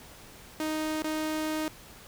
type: tone with dropouts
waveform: sawtooth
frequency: 311.1 Hz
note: D#4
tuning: in tune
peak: -25 dBFS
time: 0.6-1.68 s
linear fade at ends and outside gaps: 1 ms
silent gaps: 1.022-1.043 s
effects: pink hiss -50 dBFS RMS until 2.07 s